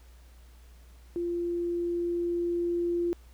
sine tone with level ramp, 345.6 Hz, F4, 18 cents flat, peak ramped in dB -28 to -25 dBFS, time 1.16-3.13 s, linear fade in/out 0 ms, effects added 60 Hz sine -50 dBFS peak until 3.33 s + pink hiss -62 dBFS RMS until 3.33 s

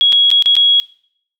sine tone with dropouts, 3322 Hz, G#7, in tune, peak -7 dBFS, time 0.01-0.8 s, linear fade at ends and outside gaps 0 ms, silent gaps 0.123-0.128 / 0.304-0.314 / 0.424-0.459 / 0.554-0.566 s, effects noise-tail reverb RT60 0.6 s tail -21 dB re dry

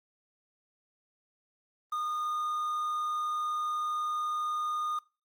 triangle tone with quantisation, 1224 Hz, D#6, 29 cents flat, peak -28 dBFS, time 1.92-4.99 s, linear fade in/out 5 ms, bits 9, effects noise-tail reverb RT60 0.3 s tail -21 dB re dry + Opus 32 kbps

